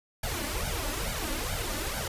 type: noise with flanger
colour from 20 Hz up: pink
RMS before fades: -32 dBFS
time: 0.23-2.08 s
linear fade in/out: 5 ms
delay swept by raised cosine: 1.3 to 3.5 ms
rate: 2.3 Hz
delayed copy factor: +0.85
effects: resampled to 32000 Hz